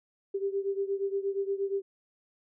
sine beating tone pair, 392 / 400.5 Hz, G4 / G4, 0 / +37 cents, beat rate 8.5 Hz, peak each -30 / -33 dBFS, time 0.34-1.82 s, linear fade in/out 10 ms, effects none

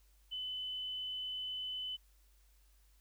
sine tone, 3016 Hz, F#7, 32 cents sharp, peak -38 dBFS, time 0.31-1.97 s, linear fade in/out 20 ms, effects added 50 Hz sine -64 dBFS peak until 3 s + white hiss -73 dBFS RMS until 3 s

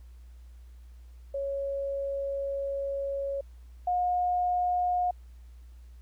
sine tone pair in turn, 554 / 718.2 Hz, C#5 / F5, -1 / +48 cents, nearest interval major third, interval 449 cents, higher second, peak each -29 / -24 dBFS, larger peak second, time 1.34-3.41 / 3.87-5.11 s, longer first, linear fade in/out 5 ms, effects added 60 Hz sine -46 dBFS peak until 6.01 s + pink hiss -68 dBFS RMS until 6.01 s

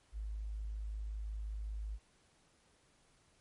sine tone, 52.7 Hz, G#1, 26 cents sharp, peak -38 dBFS, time 0.12-1.99 s, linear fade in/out 50 ms, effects pink hiss -70 dBFS RMS until 3.4 s + MP3 48 kbps

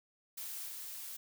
blue noise with level steps, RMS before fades -43 / -45 dBFS, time 0.37-1.17 s, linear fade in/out 10 ms, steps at 0.67 s, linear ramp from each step 20 ms, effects none

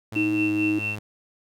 sawtooth tone with pitch glide, 109.9 to 105.67 Hz, A2 to G#2, -2 to +30 cents, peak -29 dBFS, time 0.12-0.99 s, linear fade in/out 5 ms, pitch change -68 cents, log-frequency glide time 0.33-0.5 s
sine tone with tremolo, 2700 Hz, E7, 41 cents sharp, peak -24 dBFS, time 0.15-0.96 s, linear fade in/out 10 ms, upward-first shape sine, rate 4.5 Hz, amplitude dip 75%
sine tone, 314.1 Hz, D#4, 16 cents sharp, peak -21 dBFS, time 0.16-0.79 s, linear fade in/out 5 ms
effects none

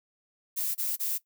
violet noise bursts, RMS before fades -30 dBFS, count 3, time 0.56-1.184 s, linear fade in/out 20 ms, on 190 ms, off 27 ms, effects noise-tail reverb RT60 0.1 s tail -18 dB re dry

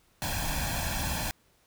pink noise with comb filter, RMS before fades -31 dBFS, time 0.22-1.31 s, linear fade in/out 0 ms, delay 1.2 ms, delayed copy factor +0.8, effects pink hiss -66 dBFS RMS until 1.66 s

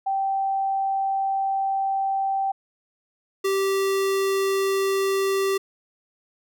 sine / square tone pair in turn, 779 / 389.5 Hz, G5 / G4, -11 / -11 cents, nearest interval octave, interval 1200 cents, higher first, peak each -21 dBFS, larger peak neither, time 0.06-2.52 / 3.44-5.58 s, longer first, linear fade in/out 10 ms, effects none

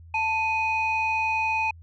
sine tone pair together, 885 / 2494 Hz, A5 / D#7, +10 / +3 cents, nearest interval octave + tritone, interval 1793 cents, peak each -24 dBFS, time 0.14-1.71 s, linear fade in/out 5 ms, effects tanh soft clip ceiling -16 dBFS + added 83 Hz sine -44 dBFS peak until 1.82 s

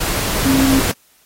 sine tone in noise, 268 Hz, C4, 42 cents sharp, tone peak -12 dBFS, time 0.45-0.8 s, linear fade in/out 10 ms, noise pink, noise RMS -19 dBFS, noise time 0-0.92 s, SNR +4 dB, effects white hiss -54 dBFS RMS until 1.25 s + AAC 48 kbps

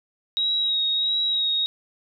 sine tone with vibrato, 3808 Hz, A#7, 36 cents sharp, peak -20 dBFS, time 0.37-1.66 s, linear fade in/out 0 ms, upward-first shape sine, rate 1.5 Hz, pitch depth 27 cents each way, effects none

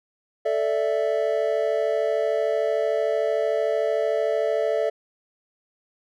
triangle chord, A suspended fourth, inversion none, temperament just, 440 / 586.7 / 660 Hz, A4 / D5 / E5, 0 / -2 / +2 cents, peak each -23 dBFS, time 0.45-4.9 s, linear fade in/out 10 ms, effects none

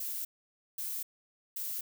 violet noise bursts, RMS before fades -37 dBFS, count 3, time 0-1.81 s, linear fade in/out 5 ms, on 250 ms, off 530 ms, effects none

